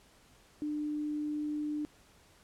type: tone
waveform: sine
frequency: 299.1 Hz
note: D4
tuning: 32 cents sharp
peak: -32 dBFS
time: 0.62-1.85 s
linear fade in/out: 0 ms
effects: pink hiss -62 dBFS RMS until 2.43 s + low-pass 11000 Hz 12 dB/octave